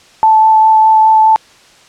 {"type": "tone with vibrato", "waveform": "sine", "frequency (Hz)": 876, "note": "A5", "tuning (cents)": -8, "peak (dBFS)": -4, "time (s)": [0.23, 1.36], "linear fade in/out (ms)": 0, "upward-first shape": "sine", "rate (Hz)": 4.9, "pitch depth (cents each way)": 9, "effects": ["white hiss -43 dBFS RMS until 1.88 s", "low-pass 6000 Hz 12 dB/octave"]}